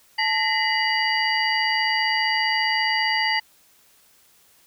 sine tone cluster, 872 / 1862 / 2017 / 2906 / 4691 Hz, A5 / A#6 / B6 / F#7 / D8, -16 / -2 / +36 / -32 / -3 cents, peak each -25 / -27 / -24 / -28 / -26 dBFS, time 0.18-3.4 s, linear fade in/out 10 ms, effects white hiss -57 dBFS RMS until 4.66 s

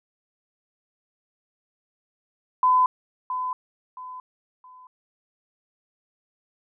sine tone with echo, 1011 Hz, B5, 40 cents sharp, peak -15 dBFS, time 2.63-2.86 s, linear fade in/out 2 ms, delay 670 ms, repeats 3, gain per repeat -10 dB, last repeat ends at 4.87 s, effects none

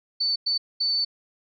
sine tone bursts at uneven times, 4511 Hz, C#8, 29 cents sharp, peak -21 dBFS, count 3, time 0.2-0.36 / 0.46-0.58 / 0.8-1.05 s, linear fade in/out 10 ms, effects none

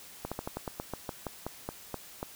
slowing click train, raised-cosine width 1 ms, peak -20 dBFS, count 14, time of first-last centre 0.25-2.229 s, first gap 66 ms, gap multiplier 1.13, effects white hiss -50 dBFS RMS until 2.35 s

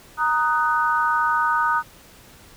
sine chord, D# minor, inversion second, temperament just, 933.4 / 1244.5 / 1493.4 Hz, A#5 / D#6 / F#6, +2 / 0 / +16 cents, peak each -22 / -21 / -23 dBFS, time 0.17-1.83 s, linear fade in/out 50 ms, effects pink hiss -48 dBFS RMS until 2.56 s

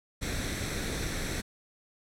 pink noise with comb filter, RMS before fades -33 dBFS, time 0.21-1.42 s, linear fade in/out 20 ms, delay 0.51 ms, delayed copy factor +0.55, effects low-pass 10000 Hz 12 dB/octave

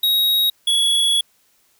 square tone pair in turn, 3795 / 3369 Hz, A#7 / G#7, +30 / +24 cents, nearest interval major second, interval 206 cents, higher first, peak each -15 dBFS, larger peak neither, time 0.03-0.5 / 0.67-1.21 s, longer second, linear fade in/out 5 ms, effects white hiss -60 dBFS RMS until 1.79 s

